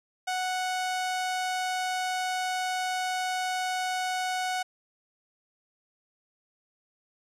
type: tone with low-pass filter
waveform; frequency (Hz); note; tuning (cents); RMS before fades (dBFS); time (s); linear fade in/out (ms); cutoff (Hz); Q
sawtooth; 739; F#5; -2; -30; 0.27-4.63; 10; 9400; 0.8
effects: none